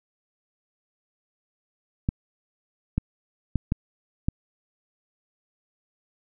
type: clicks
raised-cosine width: 5 ms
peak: -10 dBFS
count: 5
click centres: 2.089 / 2.98 / 3.557 / 3.721 / 4.285 s
effects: none